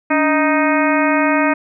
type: harmonic tone with a mistuned harmonic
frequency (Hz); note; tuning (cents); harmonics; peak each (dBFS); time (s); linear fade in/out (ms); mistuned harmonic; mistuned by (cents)
311.1; D#4; 0; 1 / 2 / 3 / 4 / 5 / 6 / 7 / 8; -16 / -19 / -21 / -22 / -23 / -24 / -24 / -25; 0.1-1.54; 10; 1; -130
effects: none